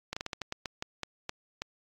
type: slowing click train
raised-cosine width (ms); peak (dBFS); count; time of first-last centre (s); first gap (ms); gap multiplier
0.2; -17; 12; 0.13-1.62; 35; 1.25
effects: AAC 48 kbps